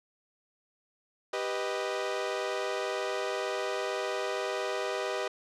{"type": "chord", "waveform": "sawtooth", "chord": "G augmented", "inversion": "none", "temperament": "equal", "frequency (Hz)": [392, 493.9, 622.3], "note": ["G4", "B4", "D#5"], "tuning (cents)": [0, 0, 0], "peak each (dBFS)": -31, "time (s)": [1.33, 5.28], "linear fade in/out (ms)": 5, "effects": ["low-pass 6000 Hz 12 dB/octave"]}